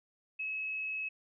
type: tone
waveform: sine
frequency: 2575 Hz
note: E7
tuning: 41 cents flat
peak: -34 dBFS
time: 0.39-1.09 s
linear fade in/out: 10 ms
effects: none